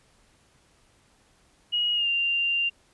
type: tone with pitch glide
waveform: sine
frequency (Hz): 2894 to 2784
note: F#7 to F7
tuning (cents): -39 to -6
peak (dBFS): -22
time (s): 1.72-2.7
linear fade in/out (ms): 20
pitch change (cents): -67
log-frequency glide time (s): 1.94-2.08
effects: pink hiss -62 dBFS RMS until 2.93 s + resampled to 24000 Hz